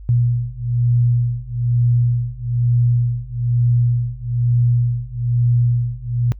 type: beating tone pair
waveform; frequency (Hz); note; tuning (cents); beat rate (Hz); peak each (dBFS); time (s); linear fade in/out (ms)
sine; 119.7 / 120.8; A#2 / B2; +46 / -38; 1.1; -18 / -17; 0.09-6.32; 0
effects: noise-tail reverb RT60 0.1 s tail -24 dB re dry + added 50 Hz sine -33 dBFS peak until 6.39 s